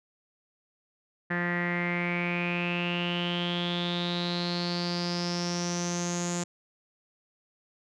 sawtooth tone with low-pass filter sweep, 174.61 Hz, F3, in tune, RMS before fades -30 dBFS, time 1.3-6.44 s, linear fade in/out 10 ms, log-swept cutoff 1800 to 7100 Hz, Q 9.4, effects none

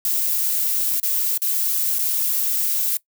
violet noise with dropouts, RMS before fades -21 dBFS, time 0.05-2.97 s, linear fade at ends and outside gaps 1 ms, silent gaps 0.999-1.03 / 1.376-1.419 / 1.986-1.991 s, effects noise-tail reverb RT60 0.1 s tail -20 dB re dry

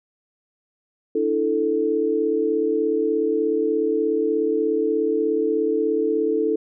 sine chord, D suspended second, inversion none, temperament just, 293.7 / 330.4 / 440.5 Hz, D4 / E4 / A4, 0 / +4 / +2 cents, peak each -26 / -24 / -20 dBFS, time 1.15-6.56 s, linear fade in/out 5 ms, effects none

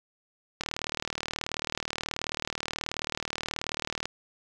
click train, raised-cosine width 0.2 ms, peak -13 dBFS, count 134, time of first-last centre 0.61-4.056 s, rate 38.6 Hz, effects none

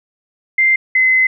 sine tone pair in turn, 2090 / 2045 Hz, C7 / C7, -2 / -40 cents, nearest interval unison, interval 38 cents, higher first, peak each -9 dBFS, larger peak neither, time 0.58-0.76 / 0.95-1.27 s, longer second, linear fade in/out 5 ms, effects none

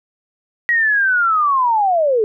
sine linear sweep, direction down, 1918 to 411.7 Hz, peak -12 dBFS, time 0.69-2.24 s, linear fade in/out 0 ms, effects none

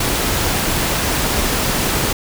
pink noise, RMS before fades -18 dBFS, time 0-2.13 s, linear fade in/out 5 ms, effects none

